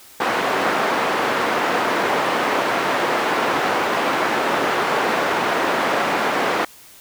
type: band-pass noise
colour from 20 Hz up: white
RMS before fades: -20 dBFS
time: 0.2-6.65 s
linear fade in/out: 5 ms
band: 280 to 1300 Hz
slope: 12 dB/octave
effects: white hiss -45 dBFS RMS until 7 s